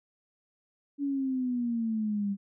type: exponential sweep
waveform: sine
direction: down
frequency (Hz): 286.6 to 196.5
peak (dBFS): -27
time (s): 0.98-2.37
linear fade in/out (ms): 50
effects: none